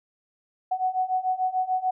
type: beating tone pair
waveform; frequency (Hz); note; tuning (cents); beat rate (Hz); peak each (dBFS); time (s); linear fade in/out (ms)
sine; 740 / 746.8; F#5 / F#5; 0 / +16; 6.8; -27 / -25; 0.71-1.91; 10
effects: none